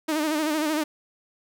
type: tone with vibrato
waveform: sawtooth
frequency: 307.4 Hz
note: D#4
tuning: 21 cents flat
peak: -19 dBFS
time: 0.08-0.84 s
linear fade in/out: 10 ms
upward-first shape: sine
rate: 13 Hz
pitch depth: 71 cents each way
effects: none